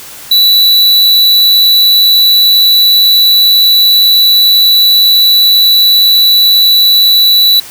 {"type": "tone", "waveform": "square", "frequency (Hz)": 3951, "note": "B7", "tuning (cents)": 0, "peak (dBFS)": -4, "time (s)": [0.31, 7.6], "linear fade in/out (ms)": 5, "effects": ["white hiss -29 dBFS RMS until 7.7 s"]}